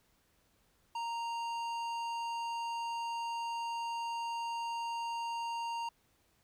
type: tone with tanh clipping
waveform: sine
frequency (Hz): 930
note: A#5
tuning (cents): -4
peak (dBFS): -37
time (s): 0.95-5.89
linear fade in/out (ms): 5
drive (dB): 14
effects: pink hiss -72 dBFS RMS until 6.43 s